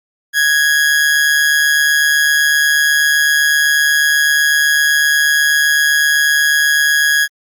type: tone with amplitude modulation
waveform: 40% pulse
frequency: 1661.2 Hz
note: G#6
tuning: in tune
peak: -7 dBFS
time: 0.33-7.28 s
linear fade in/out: 50 ms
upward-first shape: sine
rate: 148 Hz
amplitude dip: 50%
effects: Opus 48 kbps